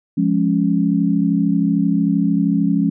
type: chord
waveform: sine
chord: Db major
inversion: first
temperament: equal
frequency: 174.61 / 207.7 / 277.2 Hz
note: F3 / Ab3 / Db4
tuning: 0 / 0 / 0 cents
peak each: -18 dBFS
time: 0.17-2.9 s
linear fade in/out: 10 ms
effects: none